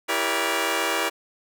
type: chord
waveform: 10% pulse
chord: E diminished seventh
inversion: none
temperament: just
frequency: 329.6 / 395.6 / 474.7 / 569.6 Hz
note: E4 / G4 / Bb4 / Db5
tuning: 0 / +16 / +31 / +47 cents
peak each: -20 dBFS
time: 0.08-1.1 s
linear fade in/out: 20 ms
effects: none